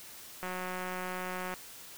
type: click train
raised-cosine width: 0.5 ms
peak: -23 dBFS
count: 204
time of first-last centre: 0.43-1.539 s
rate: 183 Hz
effects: white hiss -49 dBFS RMS until 1.97 s